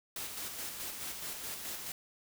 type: noise with tremolo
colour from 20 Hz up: white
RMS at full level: -40 dBFS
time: 0.16-1.92 s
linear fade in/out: 2 ms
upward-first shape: square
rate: 4.7 Hz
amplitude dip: 35%
effects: none